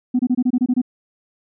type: tone bursts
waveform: sine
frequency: 249.9 Hz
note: B3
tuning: 21 cents sharp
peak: -12 dBFS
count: 9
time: 0.14-0.817 s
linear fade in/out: 10 ms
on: 53 ms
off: 25 ms
effects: tanh soft clip ceiling -10 dBFS